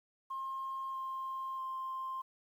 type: tone with pitch steps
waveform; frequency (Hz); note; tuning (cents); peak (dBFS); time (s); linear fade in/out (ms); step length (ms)
sine; 1067 / 1059 / 1051.1; C6 / C6 / C6; +34 / +21 / +8; -36; 0.3-2.22; 10; 640
effects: tanh soft clip ceiling -32 dBFS + 11-bit